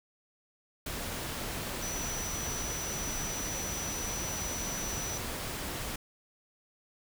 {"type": "tone in noise", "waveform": "sine", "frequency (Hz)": 5920, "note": "F#8", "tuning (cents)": 0, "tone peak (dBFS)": -37, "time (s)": [1.82, 5.18], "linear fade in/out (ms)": 5, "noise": "pink", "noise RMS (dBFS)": -37, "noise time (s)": [0.86, 5.96], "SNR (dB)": -3, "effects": []}